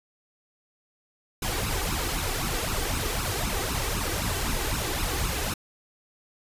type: noise with flanger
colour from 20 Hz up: pink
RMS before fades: -28 dBFS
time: 1.42-5.54 s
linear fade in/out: 5 ms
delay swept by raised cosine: 0.75 to 2.65 ms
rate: 3.9 Hz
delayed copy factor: +0.7
effects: resampled to 32000 Hz